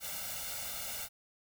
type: noise with comb filter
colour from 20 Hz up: white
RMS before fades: -40 dBFS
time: 0-1.09 s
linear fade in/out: 50 ms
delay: 1.4 ms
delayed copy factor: +0.95
effects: none